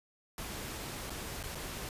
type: noise with dropouts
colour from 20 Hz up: pink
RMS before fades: -41 dBFS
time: 0.38-1.89 s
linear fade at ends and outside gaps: 1 ms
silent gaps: 1.097-1.103 / 1.429-1.437 / 1.549-1.554 s
effects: resampled to 32000 Hz